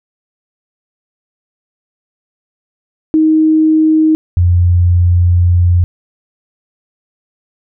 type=tone pair in turn; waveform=sine; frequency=314 / 88.11 Hz; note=D#4 / F2; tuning=+16 / +16 cents; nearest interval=octave + minor seventh; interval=2200 cents; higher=first; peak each=-6 dBFS; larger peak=neither; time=3.14-4.15 / 4.37-5.84 s; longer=second; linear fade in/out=0 ms; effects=none